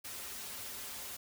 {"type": "noise with comb filter", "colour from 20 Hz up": "white", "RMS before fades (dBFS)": -44, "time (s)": [0.04, 1.17], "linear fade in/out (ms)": 10, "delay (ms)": 6.2, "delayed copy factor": -0.85, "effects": []}